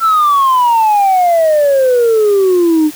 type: exponential sweep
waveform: sine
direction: down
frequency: 1359 to 298.8 Hz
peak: -5 dBFS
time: 0-2.91 s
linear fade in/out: 50 ms
effects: tanh soft clip ceiling -5 dBFS + white hiss -32 dBFS RMS until 2.95 s